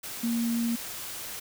sine tone in noise, 233.1 Hz, A#3, in tune, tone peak -25 dBFS, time 0.23-0.76 s, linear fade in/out 10 ms, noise white, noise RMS -38 dBFS, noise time 0.03-1.4 s, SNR +10 dB, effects none

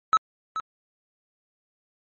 triangle tone with echo, 1300 Hz, E6, 24 cents flat, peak -13 dBFS, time 0.13-0.17 s, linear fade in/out 0 ms, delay 430 ms, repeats 1, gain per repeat -11 dB, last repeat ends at 0.6 s, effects MP3 32 kbps

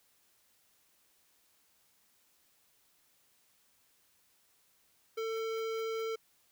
square tone with notch filter, 447.6 Hz, A4, 30 cents sharp, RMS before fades -36 dBFS, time 5.17-6.16 s, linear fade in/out 10 ms, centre 9900 Hz, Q 0.52, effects white hiss -70 dBFS RMS until 6.51 s

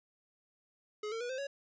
square tone with pitch steps, 422.5 / 452.8 / 485.3 / 520.2 / 557.5 Hz, G#4 / A4 / B4 / C5 / C#5, +30 / +50 / -30 / -10 / +10 cents, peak -37 dBFS, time 1.03-1.47 s, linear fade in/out 5 ms, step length 88 ms, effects resampled to 16000 Hz

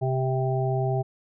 harmonic tone, 130.81 Hz, C3, in tune, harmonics 1 / 3 / 5 / 6, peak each -24 / -29 / -31 / -32 dBFS, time 0.01-1.03 s, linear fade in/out 20 ms, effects none

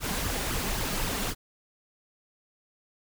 pink noise with flanger, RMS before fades -30 dBFS, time 0-1.35 s, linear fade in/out 50 ms, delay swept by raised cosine 0.62 to 5.02 ms, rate 3.8 Hz, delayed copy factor +0.65, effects none

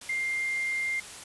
sine tone in noise, 2100 Hz, C7, 6 cents sharp, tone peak -27 dBFS, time 0.09-1 s, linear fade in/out 5 ms, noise white, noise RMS -43 dBFS, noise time 0.01-1.24 s, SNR +13 dB, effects resampled to 24000 Hz

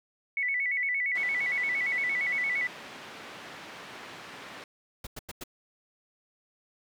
sine tone with vibrato, 2093 Hz, C7, in tune, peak -26 dBFS, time 0.37-2.67 s, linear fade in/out 2 ms, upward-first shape square, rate 8.7 Hz, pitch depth 94 cents each way
white band-pass noise, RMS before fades -45 dBFS, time 1.15-4.64 s, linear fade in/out 2 ms, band 140 to 2400 Hz, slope 12 dB/octave
pink noise bursts, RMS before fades -39 dBFS, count 4, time 5.04-5.438 s, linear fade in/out 5 ms, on 29 ms, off 94 ms
effects none

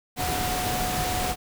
sine tone in noise, 731 Hz, F#5, 21 cents flat, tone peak -29 dBFS, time 0.16-1.36 s, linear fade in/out 50 ms, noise pink, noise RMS -28 dBFS, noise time 0.16-1.36 s, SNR -4 dB, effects none

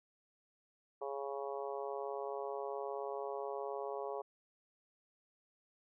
harmonic tone, 138.8 Hz, C#3, 3 cents sharp, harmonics 3 / 4 / 5 / 6 / 7 / 8, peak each -42 / -44 / -46 / -48 / -49 / -50 dBFS, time 1.01-4.22 s, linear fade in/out 10 ms, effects none

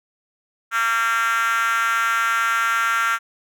5% pulse tone with high-pass filter, 228.8 Hz, A#3, 32 cents flat, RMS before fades -20 dBFS, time 0.71-3.19 s, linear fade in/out 50 ms, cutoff 1400 Hz, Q 6.3, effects none

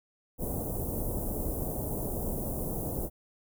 pink band-stop noise, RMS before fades -33 dBFS, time 0.38-3.1 s, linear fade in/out 50 ms, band 680 to 11000 Hz, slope 24 dB/octave, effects none

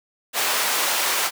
pink high-pass noise, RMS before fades -22 dBFS, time 0.33-1.31 s, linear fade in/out 50 ms, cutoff 760 Hz, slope 12 dB/octave, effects none

